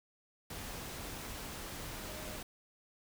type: tone in noise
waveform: sine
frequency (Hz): 615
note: D#5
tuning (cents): -20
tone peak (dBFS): -50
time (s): 2.08-2.37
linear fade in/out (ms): 5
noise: pink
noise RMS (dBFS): -44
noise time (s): 0.5-2.43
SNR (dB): -9
effects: none